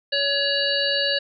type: harmonic tone with a mistuned harmonic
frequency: 562 Hz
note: C#5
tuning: 24 cents sharp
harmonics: 1 / 3 / 5 / 7 / 8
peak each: -26 / -26 / -26 / -26 / -26 dBFS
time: 0.12-1.19 s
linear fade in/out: 10 ms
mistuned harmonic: 5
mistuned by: +35 cents
effects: none